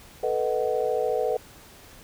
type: chord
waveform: sine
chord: B dominant seventh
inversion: third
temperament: equal with one note detuned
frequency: 440 / 493.9 / 622.3 / 745.6 Hz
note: A4 / B4 / D#5 / F#5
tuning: 0 / 0 / 0 / +13 cents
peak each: -27 / -26 / -30 / -31 dBFS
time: 0.23-1.37 s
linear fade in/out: 5 ms
effects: pink hiss -49 dBFS RMS until 2.03 s